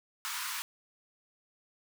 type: high-pass noise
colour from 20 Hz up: pink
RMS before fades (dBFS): -37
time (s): 0.25-0.62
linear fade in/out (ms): 0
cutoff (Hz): 920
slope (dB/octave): 96
effects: none